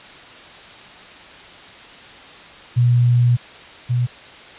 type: tone pair in turn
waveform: sine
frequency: 121.5 / 122.56 Hz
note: B2 / B2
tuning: -28 / -13 cents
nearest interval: unison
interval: 15 cents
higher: second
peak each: -11 / -15 dBFS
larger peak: first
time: 2.76-3.37 / 3.89-4.07 s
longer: first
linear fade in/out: 20 ms
effects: white hiss -40 dBFS RMS until 4.58 s + resampled to 8000 Hz